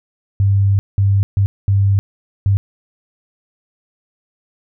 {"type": "tone bursts at uneven times", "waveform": "sine", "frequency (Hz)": 99, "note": "G2", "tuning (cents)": 18, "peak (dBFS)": -10, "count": 5, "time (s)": [[0.4, 0.79], [0.98, 1.23], [1.37, 1.46], [1.68, 1.99], [2.46, 2.57]], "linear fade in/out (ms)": 0, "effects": []}